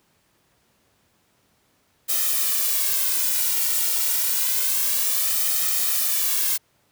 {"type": "noise with flanger", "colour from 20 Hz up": "blue", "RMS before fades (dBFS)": -22, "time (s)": [2.08, 6.58], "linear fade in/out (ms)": 20, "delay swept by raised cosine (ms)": [1.6, 2.15], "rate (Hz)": 0.28, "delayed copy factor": 0.65, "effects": ["pink hiss -64 dBFS RMS until 6.91 s", "high-pass 80 Hz 12 dB/octave"]}